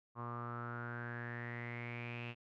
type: tone with low-pass filter sweep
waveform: sawtooth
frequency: 119.2 Hz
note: A#2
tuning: 39 cents sharp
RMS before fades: -44 dBFS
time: 0.15-2.35 s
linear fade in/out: 50 ms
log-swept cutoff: 1100 to 2700 Hz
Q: 8.8
effects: none